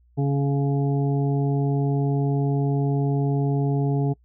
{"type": "harmonic tone", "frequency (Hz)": 140, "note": "C#3", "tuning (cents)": 18, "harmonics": [1, 2, 3, 5, 6], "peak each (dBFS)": [-20, -27, -29, -35, -40], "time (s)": [0.17, 4.14], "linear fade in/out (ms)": 20, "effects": ["noise-tail reverb RT60 0.1 s tail -25 dB re dry", "added 60 Hz sine -55 dBFS peak until 4.24 s"]}